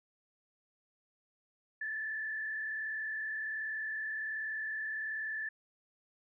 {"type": "tone with frequency modulation", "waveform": "sine", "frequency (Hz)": 1748, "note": "A6", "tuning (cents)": -12, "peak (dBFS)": -35, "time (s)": [1.81, 5.49], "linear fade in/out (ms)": 5, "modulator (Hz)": 38.7, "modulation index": 0.98, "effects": []}